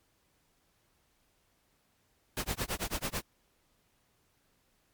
pink noise with tremolo, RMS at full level -32 dBFS, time 2.37-3.22 s, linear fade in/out 0 ms, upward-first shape sine, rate 9.1 Hz, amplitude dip 100%, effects pink hiss -72 dBFS RMS until 4.93 s + MP3 96 kbps

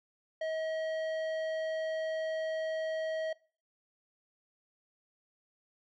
sine tone with tanh clipping, 637 Hz, D#5, 41 cents sharp, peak -34 dBFS, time 0.41-3.33 s, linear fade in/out 5 ms, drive 12 dB, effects noise-tail reverb RT60 0.4 s tail -22 dB re dry

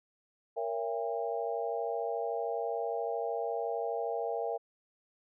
sine chord, A# diminished seventh, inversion none, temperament just, 466.2 / 559.4 / 671.3 / 805.5 Hz, A#4 / C#5 / E5 / G5, 0 / +16 / +31 / +47 cents, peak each -35 / -40 / -36 / -38 dBFS, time 0.56-4.58 s, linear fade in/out 20 ms, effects none

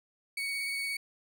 35% pulse tone with vibrato, 2234 Hz, C#7, 13 cents sharp, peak -30 dBFS, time 0.37-0.97 s, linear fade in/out 5 ms, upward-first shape square, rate 17 Hz, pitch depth 10 cents each way, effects none

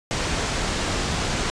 pink low-pass noise, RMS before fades -25 dBFS, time 0.11-1.5 s, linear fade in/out 0 ms, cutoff 7900 Hz, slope 24 dB/octave, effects resampled to 22050 Hz

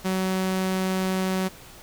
sawtooth tone, 187.8 Hz, F#3, 26 cents sharp, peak -19 dBFS, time 0.04-1.49 s, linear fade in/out 20 ms, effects pink hiss -46 dBFS RMS until 1.82 s

